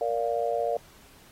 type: chord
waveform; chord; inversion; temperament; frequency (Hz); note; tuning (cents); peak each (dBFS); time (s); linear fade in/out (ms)
sine; Bb major; none; just; 466.2 / 582.7 / 699.2; Bb4 / D5 / F5; 0 / -14 / +2; -29; 0.01-0.77; 2
effects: pink hiss -55 dBFS RMS until 1.31 s + AAC 48 kbps